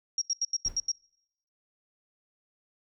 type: tone bursts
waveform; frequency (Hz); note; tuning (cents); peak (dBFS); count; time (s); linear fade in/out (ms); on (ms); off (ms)
sine; 5610; F8; +7; -25; 7; 0.18-0.917; 2; 35; 82
type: noise with exponential decay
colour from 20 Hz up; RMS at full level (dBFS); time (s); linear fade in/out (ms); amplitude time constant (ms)
brown; -36; 0.66-0.89; 1; 48
effects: noise-tail reverb RT60 0.8 s tail -25 dB re dry